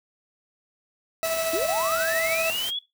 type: noise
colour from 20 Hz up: white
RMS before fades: -33 dBFS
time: 1.23-2.71 s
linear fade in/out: 20 ms
type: tone with tremolo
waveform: 40% pulse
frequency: 653 Hz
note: E5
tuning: 17 cents flat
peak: -22 dBFS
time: 1.23-2.5 s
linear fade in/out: 0 ms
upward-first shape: sine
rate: 13 Hz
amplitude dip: 35%
type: linear sweep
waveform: sine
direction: up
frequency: 296.3 to 3438 Hz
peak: -26 dBFS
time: 1.53-2.79 s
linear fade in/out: 5 ms
effects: noise-tail reverb RT60 0.2 s tail -17 dB re dry